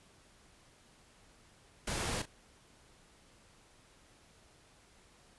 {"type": "noise with echo", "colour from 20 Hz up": "pink", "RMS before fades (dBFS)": -36, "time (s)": [1.87, 2.22], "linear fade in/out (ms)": 5, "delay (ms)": 37, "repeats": 1, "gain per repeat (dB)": -12, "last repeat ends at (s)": 2.257, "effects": ["pink hiss -63 dBFS RMS until 5.38 s", "resampled to 24000 Hz"]}